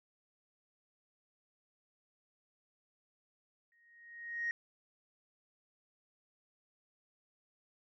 sine tone with exponential growth, 1872 Hz, A#6, 7 cents sharp, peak -30 dBFS, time 3.72-4.51 s, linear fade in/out 1 ms, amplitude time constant 170 ms, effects tanh soft clip ceiling -28 dBFS

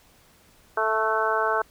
harmonic tone with a mistuned harmonic, 220 Hz, A3, in tune, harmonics 2 / 3 / 4 / 5 / 6 / 7, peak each -28 / -28 / -28 / -28 / -28 / -28 dBFS, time 0.77-1.62 s, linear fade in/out 5 ms, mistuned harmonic 7, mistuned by -21 cents, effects pink hiss -57 dBFS RMS until 1.7 s

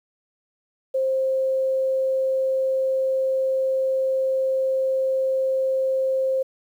sine tone, 528 Hz, C5, 16 cents sharp, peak -19 dBFS, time 0.94-6.43 s, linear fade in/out 10 ms, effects 9-bit

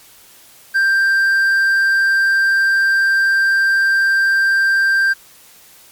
triangle tone with hard clipping, 1579 Hz, G6, 12 cents sharp, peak -12 dBFS, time 0.74-5.14 s, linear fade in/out 20 ms, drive 6 dB, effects white hiss -45 dBFS RMS until 5.91 s + MP3 96 kbps

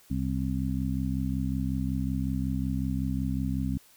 harmonic tone, 65.41 Hz, C2, in tune, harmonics 1 / 2 / 3 / 4, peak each -32 / -32 / -32 / -32 dBFS, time 0.1-3.78 s, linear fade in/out 10 ms, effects white hiss -58 dBFS RMS until 3.96 s

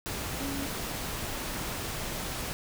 sine tone in noise, 277.2 Hz, C#4, in tune, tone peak -35 dBFS, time 0.4-0.66 s, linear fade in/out 0 ms, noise pink, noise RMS -35 dBFS, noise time 0.06-2.53 s, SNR -3 dB, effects none

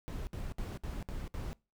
brown noise bursts, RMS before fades -39 dBFS, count 6, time 0.08-1.53 s, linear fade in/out 0 ms, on 190 ms, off 62 ms, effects noise-tail reverb RT60 0.3 s tail -24 dB re dry

